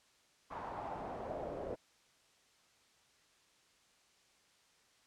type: noise with band-pass filter sweep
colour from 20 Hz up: brown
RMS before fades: -43 dBFS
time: 0.5-1.76 s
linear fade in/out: 20 ms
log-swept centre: 1000 to 510 Hz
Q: 3.1
effects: white hiss -69 dBFS RMS until 5.06 s + low-pass 7000 Hz 12 dB/octave